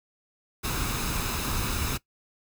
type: noise with comb filter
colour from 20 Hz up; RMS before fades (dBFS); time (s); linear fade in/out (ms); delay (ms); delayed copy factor
pink; -29; 0.63-1.98; 20; 0.78; +0.5
effects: noise-tail reverb RT60 0.1 s tail -19 dB re dry